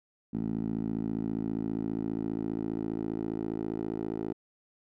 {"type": "tone with band-pass filter sweep", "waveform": "10% pulse", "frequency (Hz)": 54.9, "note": "A1", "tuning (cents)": -3, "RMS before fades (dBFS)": -33, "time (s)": [0.33, 4.33], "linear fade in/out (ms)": 10, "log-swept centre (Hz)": [230, 380], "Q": 2.3, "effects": []}